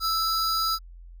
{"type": "tone pair together", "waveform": "square", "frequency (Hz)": [1318.5, 4901], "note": ["E6", "D#8"], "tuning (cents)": [0, -27], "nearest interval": "octave + major seventh", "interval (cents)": 2273, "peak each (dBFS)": [-26, -27], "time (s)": [0, 0.79], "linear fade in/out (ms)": 50, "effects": ["added 43 Hz sine -42 dBFS peak until 1.2 s"]}